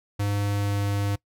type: tone with pitch glide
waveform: square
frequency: 101.7 to 101 Hz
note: G#2 to G#2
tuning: -36 to -48 cents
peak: -24 dBFS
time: 0.19-1.16 s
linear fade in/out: 10 ms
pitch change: -12 cents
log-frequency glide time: 0.41-0.85 s
effects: noise-tail reverb RT60 0.1 s tail -22 dB re dry